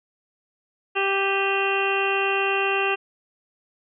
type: harmonic tone with a mistuned harmonic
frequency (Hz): 392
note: G4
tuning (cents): 0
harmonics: 1 / 2 / 3 / 4 / 5 / 6 / 7 / 8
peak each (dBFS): -25 / -28 / -29 / -30 / -34 / -33 / -25 / -36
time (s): 0.95-2.96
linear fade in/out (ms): 20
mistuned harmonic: 6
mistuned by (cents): +86
effects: none